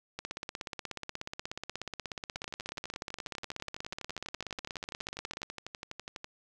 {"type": "two click trains", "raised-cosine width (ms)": 0.2, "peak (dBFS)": [-23, -20], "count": [48, 88], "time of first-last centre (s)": [[2.36, 6.244], [0.19, 5.431]], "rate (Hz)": [12.1, 16.6], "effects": []}